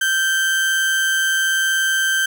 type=tone with amplitude modulation; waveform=35% pulse; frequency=1561 Hz; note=G6; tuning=8 cents flat; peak=-13 dBFS; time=0.01-2.26 s; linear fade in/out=5 ms; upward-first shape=sine; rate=161 Hz; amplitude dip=30%; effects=none